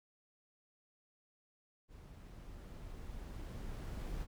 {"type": "noise with level ramp", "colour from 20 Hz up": "brown", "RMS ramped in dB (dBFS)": [-54, -41], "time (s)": [1.88, 4.27], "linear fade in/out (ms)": 50, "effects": []}